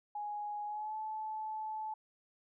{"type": "tone with pitch glide", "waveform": "sine", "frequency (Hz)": [832, 867.3], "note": ["G#5", "A5"], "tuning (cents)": [3, -25], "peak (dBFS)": -37, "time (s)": [0.15, 1.94], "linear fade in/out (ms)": 5, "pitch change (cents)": 72, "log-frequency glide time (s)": [0.66, 0.96], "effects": []}